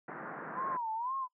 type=band-pass noise; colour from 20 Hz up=white; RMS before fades=-43 dBFS; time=0.08-0.77 s; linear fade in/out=5 ms; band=140 to 1700 Hz; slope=48 dB/octave
type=tone with vibrato; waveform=sine; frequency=973 Hz; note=B5; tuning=26 cents flat; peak=-33 dBFS; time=0.54-1.28 s; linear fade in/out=50 ms; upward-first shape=sine; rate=2 Hz; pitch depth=180 cents each way
effects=noise-tail reverb RT60 0.1 s tail -22 dB re dry